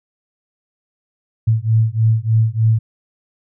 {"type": "beating tone pair", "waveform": "sine", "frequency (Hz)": [110, 113.3], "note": ["A2", "A#2"], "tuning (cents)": [0, -49], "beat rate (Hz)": 3.3, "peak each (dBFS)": [-15, -15], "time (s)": [1.47, 2.79], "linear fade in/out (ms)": 10, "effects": []}